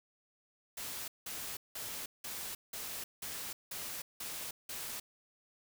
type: noise bursts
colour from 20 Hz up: white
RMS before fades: -42 dBFS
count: 9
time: 0.77-5 s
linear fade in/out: 5 ms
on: 310 ms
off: 180 ms
effects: none